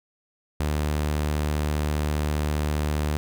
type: tone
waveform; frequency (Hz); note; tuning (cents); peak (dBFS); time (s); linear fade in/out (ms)
sawtooth; 75; D2; +37; -19; 0.6-3.17; 0
effects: none